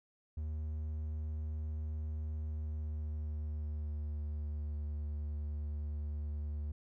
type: tone with pitch glide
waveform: triangle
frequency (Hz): 76.9 to 74.19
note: D#2 to D2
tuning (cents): -20 to +18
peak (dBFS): -34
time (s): 0.37-6.72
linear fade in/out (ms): 5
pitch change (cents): -62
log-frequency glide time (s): 2.38-4.8
effects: none